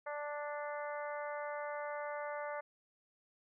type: harmonic tone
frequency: 293.7 Hz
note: D4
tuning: in tune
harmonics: 2 / 3 / 4 / 5 / 6 / 7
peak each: -41 / -45 / -47 / -49 / -51 / -52 dBFS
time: 0.06-2.61 s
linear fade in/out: 10 ms
effects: none